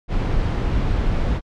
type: noise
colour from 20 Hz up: brown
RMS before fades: -19 dBFS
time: 0.08-1.41 s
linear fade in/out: 50 ms
effects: low-pass 4000 Hz 12 dB/octave + MP3 96 kbps